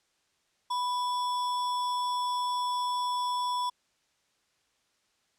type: tone with sample-and-hold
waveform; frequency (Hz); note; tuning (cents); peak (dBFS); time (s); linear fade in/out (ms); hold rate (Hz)
sine; 987.8; B5; 0; -27; 0.7-3.7; 10; 4410
effects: white hiss -72 dBFS RMS until 5.38 s + low-pass 7000 Hz 12 dB/octave